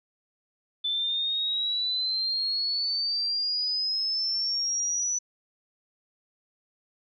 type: exponential sweep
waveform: sine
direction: up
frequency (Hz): 3507 to 5970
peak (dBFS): -25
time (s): 0.84-5.19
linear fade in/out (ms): 10
effects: none